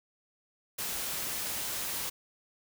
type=noise; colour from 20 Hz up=white; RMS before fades=-35 dBFS; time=0.78-2.1 s; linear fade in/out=10 ms; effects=none